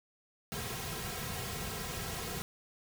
pink noise with comb filter, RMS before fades -39 dBFS, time 0.52-2.42 s, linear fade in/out 0 ms, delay 3.4 ms, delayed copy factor -0.9, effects none

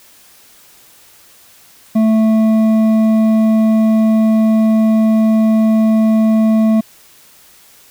sine tone with hard clipping, 220 Hz, A3, in tune, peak -10 dBFS, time 1.95-6.81 s, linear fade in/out 10 ms, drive 7 dB, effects white hiss -45 dBFS RMS until 7.9 s

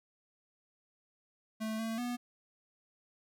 square tone with pitch steps, 219.3 / 224.7 / 243.7 Hz, A3 / A3 / B3, -6 / +37 / -23 cents, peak -35 dBFS, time 1.6-2.17 s, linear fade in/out 20 ms, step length 190 ms, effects none

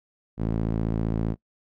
sawtooth tone with band-pass filter, 55.2 Hz, A1, 6 cents sharp, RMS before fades -26 dBFS, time 0.37-1.36 s, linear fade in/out 50 ms, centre 210 Hz, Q 0.89, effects noise-tail reverb RT60 0.1 s tail -23 dB re dry

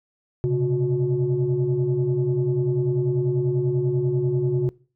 sine tone cluster, 126.4 / 136.6 / 363.2 Hz, B2 / C#3 / F#4, +41 / -25 / -32 cents, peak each -26 / -21 / -22 dBFS, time 0.44-4.69 s, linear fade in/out 0 ms, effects noise-tail reverb RT60 0.4 s tail -23 dB re dry + tanh soft clip ceiling -13 dBFS

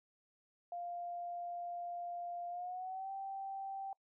sine tone with pitch glide, 698.5 to 779.5 Hz, F5 to G5, 0 to -10 cents, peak -40 dBFS, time 0.72-3.93 s, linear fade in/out 2 ms, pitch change +190 cents, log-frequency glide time 2.49-3.11 s, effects noise-tail reverb RT60 0.1 s tail -25 dB re dry

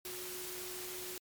sine tone in noise, 363.8 Hz, F#4, 29 cents flat, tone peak -47 dBFS, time 0.05-1.18 s, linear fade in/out 2 ms, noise white, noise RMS -44 dBFS, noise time 0.05-1.18 s, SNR -6 dB, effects MP3 96 kbps

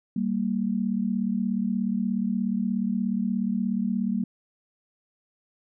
sine tone pair together, 194.5 / 231.3 Hz, G3 / A#3, -13 / -13 cents, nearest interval minor third, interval 300 cents, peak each -26 dBFS, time 0.16-4.24 s, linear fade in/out 5 ms, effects none

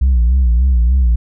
sine tone with vibrato, 61.74 Hz, B1, in tune, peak -6 dBFS, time 0.01-1.16 s, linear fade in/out 10 ms, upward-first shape sine, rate 3.4 Hz, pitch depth 120 cents each way, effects tanh soft clip ceiling -7 dBFS

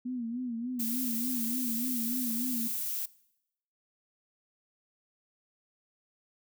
sine tone with vibrato, 240.8 Hz, B3, 44 cents flat, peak -32 dBFS, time 0.05-2.68 s, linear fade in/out 10 ms, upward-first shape sine, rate 3.4 Hz, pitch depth 100 cents each way
violet noise, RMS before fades -34 dBFS, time 0.79-3.06 s, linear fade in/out 10 ms
effects noise-tail reverb RT60 0.8 s tail -21 dB re dry

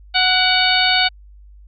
harmonic tone with a mistuned harmonic, 739 Hz, F#5, 2 cents flat, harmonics 1 / 2 / 3 / 4 / 5 / 6, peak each -20 / -20 / -20 / -20 / -20 / -20 dBFS, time 0.14-1.09 s, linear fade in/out 20 ms, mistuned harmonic 3, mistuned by +44 cents, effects added 50 Hz sine -40 dBFS peak until 1.67 s

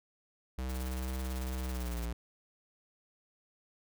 square tone with pitch glide, 64.2 to 58.2 Hz, C2 to A#1, -32 to -2 cents, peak -35 dBFS, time 0.58-2.13 s, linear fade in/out 5 ms, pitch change -170 cents, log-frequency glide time 1.69-2.02 s
white noise with tremolo, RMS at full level -48 dBFS, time 0.69-2.06 s, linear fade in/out 5 ms, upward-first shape square, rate 18 Hz, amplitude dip 65%
effects none

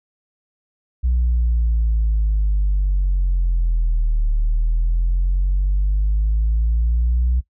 sine linear two-way sweep, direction down then up, 61.6 to 37.1 to 61.6 Hz, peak -13 dBFS, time 1.03-7.41 s, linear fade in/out 20 ms, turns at 4.32 s, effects noise-tail reverb RT60 0.1 s tail -19 dB re dry + tanh soft clip ceiling -12 dBFS

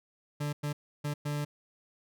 40% pulse tone bursts at uneven times, 146.83 Hz, D3, in tune, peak -30 dBFS, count 4, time 0.4-0.53 / 0.63-0.73 / 1.04-1.14 / 1.25-1.45 s, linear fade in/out 10 ms, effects none

